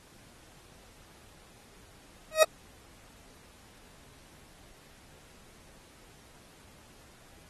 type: tone with exponential growth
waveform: 40% pulse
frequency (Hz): 630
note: D#5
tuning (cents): +21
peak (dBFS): -12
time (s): 2.31-2.43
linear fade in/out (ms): 2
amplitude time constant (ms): 26
effects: pink hiss -57 dBFS RMS until 7.49 s + AAC 32 kbps